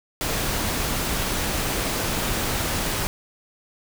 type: noise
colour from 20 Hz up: pink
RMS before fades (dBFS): -25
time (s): 0.21-3.07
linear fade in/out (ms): 0
effects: none